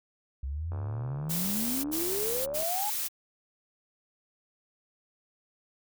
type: exponential sweep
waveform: sine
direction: up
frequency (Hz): 64.7 to 862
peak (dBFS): -31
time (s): 0.43-2.9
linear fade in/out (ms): 5
type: click train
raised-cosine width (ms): 1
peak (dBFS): -30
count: 140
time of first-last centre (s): 0.72-2.627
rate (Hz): 72.9
type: noise bursts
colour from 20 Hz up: blue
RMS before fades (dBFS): -32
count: 3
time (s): 1.29-3.086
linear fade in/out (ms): 20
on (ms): 550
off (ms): 73
effects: none